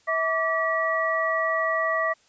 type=tone cluster; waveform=sine; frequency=648 / 1161 / 1929 Hz; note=E5 / D6 / B6; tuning=-30 / -20 / -41 cents; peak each=-26 dBFS; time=0.07-2.14 s; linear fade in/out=20 ms; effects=white hiss -61 dBFS RMS until 2.28 s + resampled to 16000 Hz